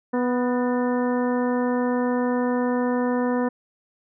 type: harmonic tone with a mistuned harmonic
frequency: 246.9 Hz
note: B3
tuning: in tune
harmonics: 1 / 2 / 3 / 4 / 5 / 6 / 7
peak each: -22 / -25 / -33 / -31 / -39 / -39 / -37 dBFS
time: 0.13-3.49 s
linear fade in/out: 10 ms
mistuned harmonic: 7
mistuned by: +57 cents
effects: none